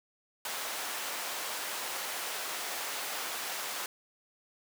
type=high-pass noise; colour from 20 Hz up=pink; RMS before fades=-37 dBFS; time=0.45-3.86 s; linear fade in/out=2 ms; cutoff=690 Hz; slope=12 dB/octave; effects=none